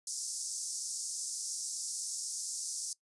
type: band-pass noise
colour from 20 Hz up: pink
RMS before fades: -39 dBFS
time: 0.07-2.93 s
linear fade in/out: 2 ms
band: 5200 to 10000 Hz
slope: 48 dB/octave
effects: noise-tail reverb RT60 0.1 s tail -20 dB re dry + resampled to 24000 Hz